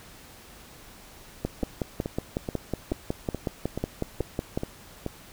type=two click trains; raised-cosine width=2 ms; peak=-16 / -13 dBFS; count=9 / 18; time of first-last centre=1.63-5.063 / 1.45-4.575 s; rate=2.33 / 5.44 Hz; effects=pink hiss -49 dBFS RMS until 5.32 s